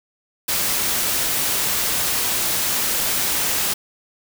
white noise, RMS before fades -21 dBFS, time 0.48-3.74 s, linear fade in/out 10 ms, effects none

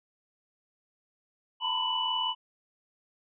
sine tone cluster, 904 / 989 / 1028 / 2967 Hz, A5 / B5 / C6 / F#7, +47 / +2 / -31 / +4 cents, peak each -34 / -34 / -38 / -29 dBFS, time 1.6-2.35 s, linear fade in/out 50 ms, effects none

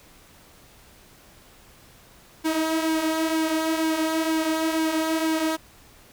sawtooth tone with flanger, 319.5 Hz, D#4, 46 cents sharp, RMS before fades -24 dBFS, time 2.44-5.57 s, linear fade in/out 20 ms, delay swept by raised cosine 1.5 to 5.9 ms, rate 2.1 Hz, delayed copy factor -0.5, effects pink hiss -52 dBFS RMS until 6.12 s

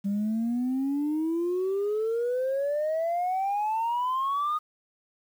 sine exponential sweep, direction up, 196.1 to 1244.5 Hz, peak -23 dBFS, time 0.04-4.59 s, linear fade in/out 20 ms, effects tanh soft clip ceiling -22 dBFS + 9-bit

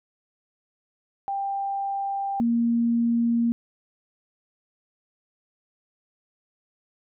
sine tone pair in turn, 791 / 233.9 Hz, G5 / A#3, +15 / +6 cents, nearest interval octave + major sixth, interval 2109 cents, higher first, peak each -25 / -19 dBFS, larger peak second, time 1.28-2.4 / 2.4-3.52 s, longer neither, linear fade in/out 0 ms, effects none

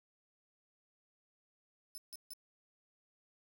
15% pulse tone bursts, 5274 Hz, E8, in tune, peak -39 dBFS, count 3, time 1.95-2.334 s, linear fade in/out 0 ms, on 28 ms, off 150 ms, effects 13-bit

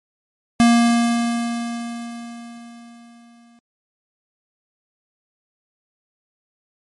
square tone with exponential decay, 234.9 Hz, A#3, 13 cents sharp, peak -10 dBFS, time 0.6-3.59 s, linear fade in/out 0 ms, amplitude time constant 650 ms, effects MP3 48 kbps

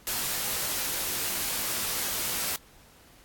white noise with comb filter, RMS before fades -30 dBFS, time 0.07-2.56 s, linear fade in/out 0 ms, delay 19 ms, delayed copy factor -0.6, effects pink hiss -56 dBFS RMS until 3.24 s + AAC 64 kbps

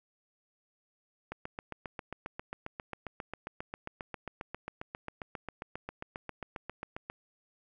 click train, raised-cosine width 0.5 ms, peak -23 dBFS, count 44, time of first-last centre 1.32-7.1 s, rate 7.44 Hz, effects none

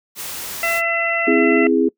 white noise, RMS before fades -29 dBFS, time 0.15-0.82 s, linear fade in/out 50 ms
harmonic tone, 673 Hz, E5, 36 cents sharp, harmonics 1 / 2 / 3 / 4, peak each -23 / -26 / -20 / -24 dBFS, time 0.63-1.67 s, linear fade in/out 2 ms
sine chord, C augmented, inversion none, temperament equal with one note detuned, 261.6 / 329.6 / 413.2 Hz, C4 / E4 / G#4, 0 / 0 / -9 cents, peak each -17 dBFS, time 1.27-1.89 s, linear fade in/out 10 ms
effects noise-tail reverb RT60 0.1 s tail -22 dB re dry

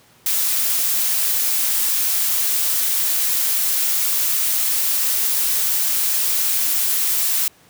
blue noise, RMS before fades -19 dBFS, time 0.26-7.48 s, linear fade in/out 2 ms, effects pink hiss -52 dBFS RMS until 7.69 s + high-pass 100 Hz 12 dB/octave

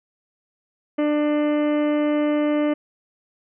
harmonic tone with a mistuned harmonic, 297.6 Hz, D4, 23 cents sharp, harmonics 1 / 2 / 3 / 4 / 5 / 6 / 7 / 8 / 9 / 10, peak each -19 / -23 / -38 / -35 / -42 / -41 / -38 / -46 / -48 / -44 dBFS, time 0.98-2.74 s, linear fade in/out 10 ms, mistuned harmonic 9, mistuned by -26 cents, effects none

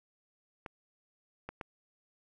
clicks, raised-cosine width 0.5 ms, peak -26 / -25 / -24 dBFS, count 3, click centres 0.662 / 1.49 / 1.612 s, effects none

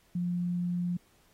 sine tone, 176.2 Hz, F3, 16 cents sharp, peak -28 dBFS, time 0.15-0.97 s, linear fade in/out 5 ms, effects pink hiss -66 dBFS RMS until 1.33 s + AAC 48 kbps

